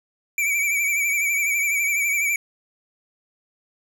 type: tone with vibrato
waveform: square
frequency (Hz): 2305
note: D7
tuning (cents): -33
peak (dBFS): -20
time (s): 0.38-2.36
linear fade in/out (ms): 2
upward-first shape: sine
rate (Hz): 12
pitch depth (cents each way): 55
effects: none